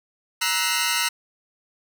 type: tone cluster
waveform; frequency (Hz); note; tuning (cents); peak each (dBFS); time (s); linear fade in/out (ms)
15% pulse; 946 / 1311 / 1485 / 2079 / 2776; A#5 / E6 / F#6 / C7 / F7; +25 / -10 / +6 / -12 / -11; -21; 0.41-1.09; 10
effects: none